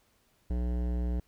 sine tone with hard clipping, 60.4 Hz, B1, 38 cents flat, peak -30 dBFS, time 0.5-1.2 s, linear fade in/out 5 ms, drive 16 dB, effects pink hiss -69 dBFS RMS until 1.27 s

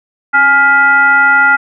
sine tone with frequency modulation, 1406 Hz, F6, 11 cents sharp, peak -5 dBFS, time 0.33-1.57 s, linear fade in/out 20 ms, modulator 569 Hz, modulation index 0.76, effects none

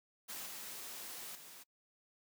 white noise with level steps, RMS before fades -45 / -47 / -54 dBFS, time 0.28-1.64 s, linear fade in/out 20 ms, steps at 0.46 / 1.35 s, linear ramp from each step 2 ms, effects noise-tail reverb RT60 0.1 s tail -25 dB re dry + high-pass 150 Hz 12 dB/octave

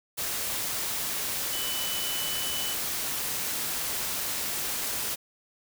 sine tone in noise, 2989 Hz, F#7, 17 cents sharp, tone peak -34 dBFS, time 1.52-2.75 s, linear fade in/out 20 ms, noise white, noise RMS -31 dBFS, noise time 0.17-5.16 s, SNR -6 dB, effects none

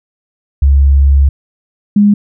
sine tone pair in turn, 69.3 / 205.3 Hz, C#2 / G#3, 0 / -20 cents, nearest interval octave + perfect fifth, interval 1880 cents, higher second, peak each -4 dBFS, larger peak neither, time 0.62-1.29 / 1.96-2.14 s, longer first, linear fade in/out 5 ms, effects none

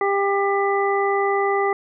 harmonic tone, 397.8 Hz, G4, 25 cents sharp, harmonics 1 / 2 / 3 / 5, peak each -20 / -23 / -25 / -27 dBFS, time 0.01-1.73 s, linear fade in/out 2 ms, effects none

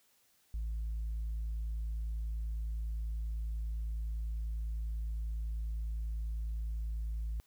sine tone, 55 Hz, A1, in tune, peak -32 dBFS, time 0.54-7.4 s, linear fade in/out 0 ms, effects tanh soft clip ceiling -32 dBFS + white hiss -70 dBFS RMS until 7.46 s

